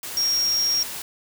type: tone in noise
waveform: sine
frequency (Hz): 5588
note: F8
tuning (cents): 0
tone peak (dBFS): -19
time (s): 0.17-0.83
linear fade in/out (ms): 2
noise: white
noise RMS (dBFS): -33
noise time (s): 0.03-1.02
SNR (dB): +11
effects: none